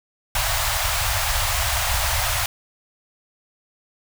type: band-stop noise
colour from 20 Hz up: pink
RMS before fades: -22 dBFS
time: 0.35-2.46 s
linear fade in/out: 2 ms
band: 110 to 620 Hz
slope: 48 dB/octave
effects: none